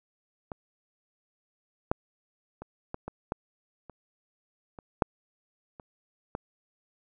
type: clicks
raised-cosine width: 1 ms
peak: -22 / -10 / -26 / -20 / -22 / -15 / -30 / -29 / -7 / -30 / -18 dBFS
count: 11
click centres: 0.518 / 1.915 / 2.62 / 2.944 / 3.08 / 3.321 / 3.897 / 4.788 / 5.022 / 5.798 / 6.351 s
effects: none